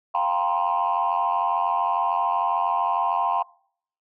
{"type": "tone cluster", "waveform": "sine", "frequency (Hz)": [699, 781, 870, 957, 1050], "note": ["F5", "G5", "A5", "A#5", "C6"], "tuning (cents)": [1, -7, -20, 45, 6], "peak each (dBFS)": [-26, -26, -30, -24, -24], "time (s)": [0.14, 3.43], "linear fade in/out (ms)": 10, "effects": ["noise-tail reverb RT60 0.6 s tail -24 dB re dry", "tanh soft clip ceiling -14 dBFS"]}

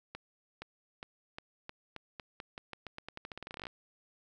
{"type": "accelerating click train", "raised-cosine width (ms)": 0.3, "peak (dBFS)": -26, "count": 27, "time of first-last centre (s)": [0.15, 3.669], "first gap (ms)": 470, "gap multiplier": 0.87, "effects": []}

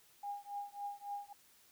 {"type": "tone with tremolo", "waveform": "sine", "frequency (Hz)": 812, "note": "G#5", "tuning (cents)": -39, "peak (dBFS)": -37, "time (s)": [0.23, 1.33], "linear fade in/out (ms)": 5, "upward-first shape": "triangle", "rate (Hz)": 3.6, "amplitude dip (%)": 100, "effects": ["white hiss -66 dBFS RMS until 1.71 s"]}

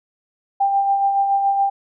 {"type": "tone with tremolo", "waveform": "sine", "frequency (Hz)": 792, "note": "G5", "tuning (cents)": 18, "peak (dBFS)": -13, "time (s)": [0.6, 1.7], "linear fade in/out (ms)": 10, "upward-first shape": "sine", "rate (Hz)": 7.1, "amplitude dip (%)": 40, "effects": []}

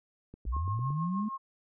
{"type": "click train", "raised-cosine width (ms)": 3, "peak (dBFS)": -33, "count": 6, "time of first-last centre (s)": [0.34, 0.904], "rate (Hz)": 8.86}
{"type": "linear sweep", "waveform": "sine", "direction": "up", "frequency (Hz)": [49.97, 220], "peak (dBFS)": -29, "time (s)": [0.46, 1.29], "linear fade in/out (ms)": 10}
{"type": "tone with tremolo", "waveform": "sine", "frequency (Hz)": 1075, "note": "C6", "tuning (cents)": 47, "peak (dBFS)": -33, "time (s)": [0.52, 1.38], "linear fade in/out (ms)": 20, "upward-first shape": "triangle", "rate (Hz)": 6.4, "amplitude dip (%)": 75}
{"effects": []}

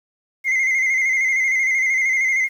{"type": "tone with vibrato", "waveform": "sine", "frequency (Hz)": 2093, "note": "C7", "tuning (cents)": 0, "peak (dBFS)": -13, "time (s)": [0.44, 2.49], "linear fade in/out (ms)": 50, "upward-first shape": "square", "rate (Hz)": 13, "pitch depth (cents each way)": 40, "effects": ["tanh soft clip ceiling -15 dBFS", "8-bit"]}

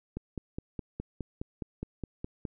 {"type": "click train", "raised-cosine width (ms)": 3, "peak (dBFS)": -22, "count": 12, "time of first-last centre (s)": [0.17, 2.452], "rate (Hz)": 4.82, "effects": []}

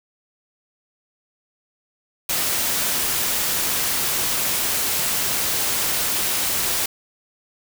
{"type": "noise", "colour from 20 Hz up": "white", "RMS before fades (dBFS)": -22, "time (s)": [2.29, 6.86], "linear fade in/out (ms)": 5, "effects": []}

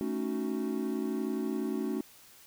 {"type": "chord", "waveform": "triangle", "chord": "D# half-diminished seventh", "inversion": "second", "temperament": "equal with one note detuned", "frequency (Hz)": [220, 277.2, 308.8, 370], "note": ["A3", "C#4", "D#4", "F#4"], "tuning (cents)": [0, 0, -13, 0], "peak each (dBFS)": [-33, -33, -36, -34], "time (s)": [0.01, 2.01], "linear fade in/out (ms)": 0, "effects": ["white hiss -56 dBFS RMS until 2.46 s"]}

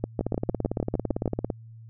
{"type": "two click trains", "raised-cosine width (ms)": 2, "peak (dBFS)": [-13, -12], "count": [24, 9], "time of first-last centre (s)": [[0.21, 1.502], [0.04, 1.258]], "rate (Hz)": [17.8, 6.57], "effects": ["added 113 Hz sine -43 dBFS peak until 1.89 s"]}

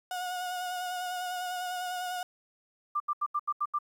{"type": "tone with vibrato", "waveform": "35% pulse", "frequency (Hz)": 725, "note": "F#5", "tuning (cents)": -35, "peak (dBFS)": -31, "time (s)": [0.11, 2.23], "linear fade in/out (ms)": 2, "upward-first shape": "sine", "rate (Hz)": 10, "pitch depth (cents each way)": 25}
{"type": "tone bursts", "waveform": "sine", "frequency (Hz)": 1186, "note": "D6", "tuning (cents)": 17, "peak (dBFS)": -26, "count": 7, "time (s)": [2.95, 3.788], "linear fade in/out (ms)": 10, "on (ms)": 52, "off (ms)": 79}
{"effects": ["11-bit"]}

